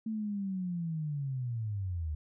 sine linear sweep, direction down, 223.5 to 73.42 Hz, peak -32 dBFS, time 0.06-2.15 s, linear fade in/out 5 ms, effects none

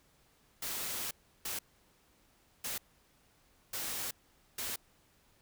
white noise bursts at uneven times, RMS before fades -38 dBFS, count 5, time 0.62-1.11 / 1.45-1.59 / 2.64-2.78 / 3.73-4.11 / 4.58-4.76 s, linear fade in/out 5 ms, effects pink hiss -68 dBFS RMS until 5.41 s

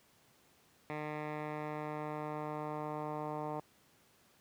10% pulse tone with low-pass filter sweep, 151.4 Hz, D#3, 47 cents flat, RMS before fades -40 dBFS, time 0.9-3.6 s, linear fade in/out 0 ms, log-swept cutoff 2000 to 980 Hz, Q 1.9, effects pink hiss -67 dBFS RMS until 4.4 s + high-pass 100 Hz 12 dB/octave

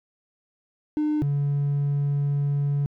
triangle tone pair in turn, 302.3 / 142.67 Hz, D#4 / D3, -50 / -50 cents, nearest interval octave + minor second, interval 1300 cents, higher first, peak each -18 dBFS, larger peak neither, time 0.97-1.22 / 1.22-2.86 s, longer second, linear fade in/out 0 ms, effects tanh soft clip ceiling -16 dBFS

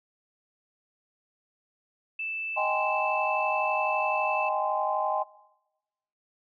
sine tone, 2641 Hz, E7, 3 cents sharp, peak -30 dBFS, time 2.19-4.49 s, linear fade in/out 5 ms
sine chord, Ab major seventh, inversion second, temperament just, 623 / 778.7 / 830.6 / 1038.3 Hz, Eb5 / G5 / Ab5 / C6, +2 / -12 / 0 / -14 cents, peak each -30 dBFS, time 2.56-5.24 s, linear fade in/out 20 ms
effects noise-tail reverb RT60 1.0 s tail -21 dB re dry + tanh soft clip ceiling -12 dBFS

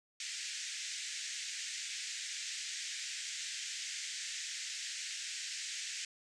white band-pass noise, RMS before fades -42 dBFS, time 0.2-6.05 s, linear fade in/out 2 ms, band 1700 to 7800 Hz, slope 48 dB/octave, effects none

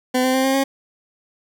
20% pulse tone with pitch steps, 254 / 258.3 / 262.7 / 267.1 / 271.6 Hz, B3 / C4 / C4 / C4 / C#4, +49 / -22 / +7 / +36 / -35 cents, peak -11 dBFS, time 0.14-0.64 s, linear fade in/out 10 ms, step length 100 ms, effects none

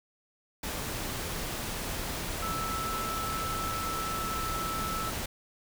sine tone in noise, 1316 Hz, E6, 3 cents flat, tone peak -33 dBFS, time 2.42-5.1 s, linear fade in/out 5 ms, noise pink, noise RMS -35 dBFS, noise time 0.63-5.26 s, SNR -1 dB, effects none

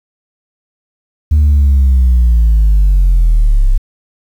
sine linear sweep, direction down, 76.3 to 31.42 Hz, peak -3 dBFS, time 1.31-3.78 s, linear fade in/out 10 ms, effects tanh soft clip ceiling -4 dBFS + 7-bit

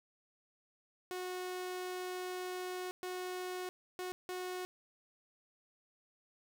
sawtooth tone bursts at uneven times, 365.4 Hz, F#4, 22 cents flat, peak -35 dBFS, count 4, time 1.11-2.91 / 3.03-3.69 / 3.99-4.12 / 4.29-4.65 s, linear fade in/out 0 ms, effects 11-bit

